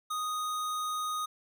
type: tone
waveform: square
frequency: 1243 Hz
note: D#6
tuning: 2 cents flat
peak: -32 dBFS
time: 0.1-1.26 s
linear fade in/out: 10 ms
effects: none